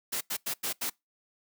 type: noise bursts at uneven times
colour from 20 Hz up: white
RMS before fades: -32 dBFS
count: 5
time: 0.12-0.21 / 0.3-0.37 / 0.46-0.54 / 0.63-0.73 / 0.81-0.9 s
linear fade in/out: 10 ms
effects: noise-tail reverb RT60 0.2 s tail -25 dB re dry + high-pass 150 Hz 12 dB/octave